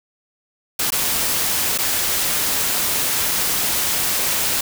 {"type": "noise with dropouts", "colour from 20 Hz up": "white", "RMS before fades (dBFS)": -20, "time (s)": [0.79, 4.61], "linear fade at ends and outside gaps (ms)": 5, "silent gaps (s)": [[0.905, 0.921], [1.778, 1.785]], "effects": []}